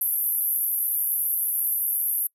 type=band-pass noise; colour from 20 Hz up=white; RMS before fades=-25 dBFS; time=0.01-2.27 s; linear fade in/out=2 ms; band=11000 to 13000 Hz; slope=96 dB/octave; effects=noise-tail reverb RT60 0.1 s tail -26 dB re dry

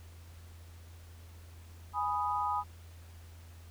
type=chord; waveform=sine; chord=G# minor; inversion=none; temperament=equal; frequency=830.6 / 987.8 / 1244.5 Hz; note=G#5 / B5 / D#6; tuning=0 / 0 / 0 cents; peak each=-34 dBFS; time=1.93-2.64 s; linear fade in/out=50 ms; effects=added 84 Hz sine -49 dBFS peak until 3.7 s + pink hiss -60 dBFS RMS until 3.7 s

